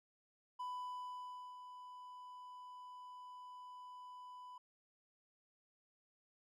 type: tone with ADSR envelope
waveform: triangle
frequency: 996 Hz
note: B5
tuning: 14 cents sharp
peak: -39 dBFS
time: 0.59-4.58 s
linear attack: 13 ms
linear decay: 960 ms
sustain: -10 dB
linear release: 4 ms
effects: none